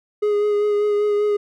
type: tone with vibrato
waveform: triangle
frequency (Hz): 415.3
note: G#4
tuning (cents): 0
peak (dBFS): -14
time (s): 0.22-1.37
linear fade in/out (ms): 10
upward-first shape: sine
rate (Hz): 5.1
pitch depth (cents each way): 18
effects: none